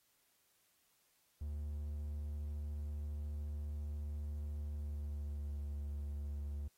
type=tone with pitch glide; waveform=triangle; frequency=73.8 to 72.2 Hz; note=D2 to D2; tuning=+9 to -29 cents; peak=-37 dBFS; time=1.41-6.68 s; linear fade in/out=5 ms; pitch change=-38 cents; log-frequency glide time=4.64-5.64 s; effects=white hiss -75 dBFS RMS until 6.77 s + AAC 48 kbps